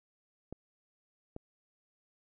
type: clicks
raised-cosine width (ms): 2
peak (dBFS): -28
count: 2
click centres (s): 0.526 / 1.364
effects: none